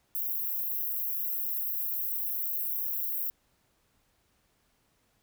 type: high-pass noise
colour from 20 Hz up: white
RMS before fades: -32 dBFS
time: 0.15-3.3 s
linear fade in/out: 0 ms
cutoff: 12000 Hz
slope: 96 dB/octave
effects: pink hiss -71 dBFS RMS until 5.22 s